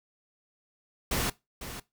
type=noise with echo; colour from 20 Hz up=pink; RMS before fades=-29 dBFS; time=1.11-1.3 s; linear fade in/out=5 ms; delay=500 ms; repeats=1; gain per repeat=-11 dB; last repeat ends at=1.8 s; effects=noise-tail reverb RT60 0.2 s tail -19 dB re dry